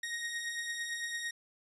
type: beating tone pair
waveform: sawtooth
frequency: 1864.7 / 1873.6 Hz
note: A#6 / A#6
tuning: 0 / +8 cents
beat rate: 8.9 Hz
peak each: -40 / -33 dBFS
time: 0.03-1.31 s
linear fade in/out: 5 ms
effects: resampled to 24000 Hz